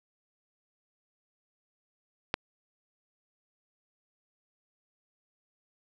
click, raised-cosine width 0.3 ms, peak -10 dBFS, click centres 2.341 s, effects none

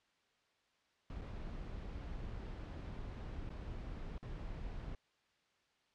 brown noise with dropouts, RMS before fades -45 dBFS, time 1.1-4.95 s, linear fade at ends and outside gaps 1 ms, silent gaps 1.212-1.217 / 3.493-3.503 / 4.181-4.228 s, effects white hiss -75 dBFS RMS until 5.94 s + low-pass 4000 Hz 12 dB/octave

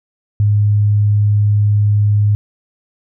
sine tone, 103.83 Hz, G#2, in tune, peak -9 dBFS, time 0.4-2.35 s, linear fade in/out 0 ms, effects none

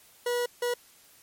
40% pulse tone bursts at uneven times, 484.8 Hz, B4, 32 cents flat, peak -25 dBFS, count 2, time 0.26-0.46 / 0.62-0.74 s, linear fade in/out 5 ms, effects white hiss -57 dBFS RMS until 1.22 s + MP3 64 kbps

